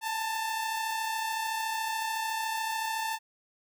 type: tone pair together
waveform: sawtooth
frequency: 859 / 892.8 Hz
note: A5 / A5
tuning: -42 / +25 cents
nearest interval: minor second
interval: 67 cents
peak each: -34 / -27 dBFS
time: 0.01-3.19 s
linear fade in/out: 50 ms
effects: none